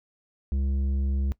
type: tone with tanh clipping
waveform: sine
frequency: 68 Hz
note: C#2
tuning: 33 cents flat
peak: -25 dBFS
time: 0.52-1.32 s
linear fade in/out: 0 ms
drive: 9 dB
effects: noise-tail reverb RT60 0.1 s tail -19 dB re dry